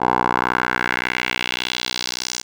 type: tone with band-pass filter sweep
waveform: 10% pulse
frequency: 61.74 Hz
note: B1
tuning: in tune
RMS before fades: -22 dBFS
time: 0-2.43 s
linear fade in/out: 20 ms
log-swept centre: 830 to 6200 Hz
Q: 2.2
effects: none